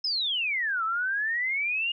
sine exponential two-way sweep, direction down then up, 5274 to 1289 to 2870 Hz, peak -25 dBFS, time 0.04-1.92 s, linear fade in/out 5 ms, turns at 0.84 s, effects none

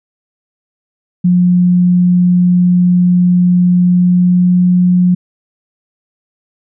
sine tone with pitch glide, 178.5 to 179.64 Hz, F3 to F3, +38 to +49 cents, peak -6 dBFS, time 1.24-5.15 s, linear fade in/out 10 ms, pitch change +11 cents, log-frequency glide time 3.83-4.64 s, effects none

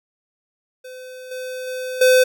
square tone with level steps, 510 Hz, C5, 44 cents flat, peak -35 / -28 / -26 / -11 dBFS, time 0.84-2.24 s, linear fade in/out 10 ms, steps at 1.31 / 1.67 / 2.01 s, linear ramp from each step 5 ms, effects none

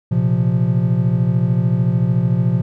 triangle chord, Bb suspended second, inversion none, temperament equal with one note detuned, 117.28 / 130.81 / 174.61 Hz, Bb2 / C3 / F3, +11 / 0 / 0 cents, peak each -16 dBFS, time 0.11-2.62 s, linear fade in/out 10 ms, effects none

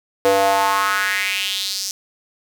square tone with high-pass filter sweep, 98 Hz, G2, in tune, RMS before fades -19 dBFS, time 0.25-1.91 s, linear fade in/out 0 ms, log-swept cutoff 490 to 5800 Hz, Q 3.7, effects 7-bit

